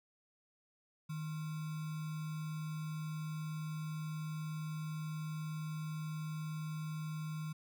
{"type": "tone with sample-and-hold", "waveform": "sine", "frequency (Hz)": 156, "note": "D#3", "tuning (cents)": 5, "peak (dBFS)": -38, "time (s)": [1.09, 7.53], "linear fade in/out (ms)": 10, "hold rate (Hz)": 1225, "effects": []}